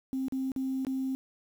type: tone with dropouts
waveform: sine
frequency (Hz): 264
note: C4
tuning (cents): +16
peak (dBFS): -28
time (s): 0.13-1.15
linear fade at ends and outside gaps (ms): 0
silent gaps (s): 0.283-0.323 / 0.518-0.562 / 0.849-0.868
effects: tanh soft clip ceiling -24 dBFS + 9-bit